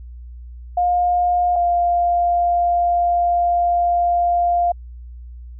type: tone pair in turn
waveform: sine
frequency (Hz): 710 / 698.6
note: F5 / F5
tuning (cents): +28 / 0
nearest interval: unison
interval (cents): 28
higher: first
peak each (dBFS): -14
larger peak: neither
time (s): 0.77-1.56 / 1.56-4.72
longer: second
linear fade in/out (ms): 5
effects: added 60 Hz sine -33 dBFS peak until 5.59 s